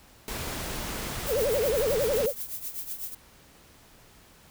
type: noise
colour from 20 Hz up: pink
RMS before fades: -34 dBFS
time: 0.28-2.26 s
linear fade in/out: 0 ms
type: noise with tremolo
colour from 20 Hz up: violet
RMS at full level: -33 dBFS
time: 1.26-3.15 s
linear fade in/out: 10 ms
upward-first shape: triangle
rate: 8 Hz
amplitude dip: 80%
type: tone with vibrato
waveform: sine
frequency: 499.1 Hz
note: B4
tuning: 18 cents sharp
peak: -23 dBFS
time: 1.27-2.33 s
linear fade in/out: 50 ms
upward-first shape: sine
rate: 11 Hz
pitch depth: 280 cents each way
effects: pink hiss -55 dBFS RMS until 4.5 s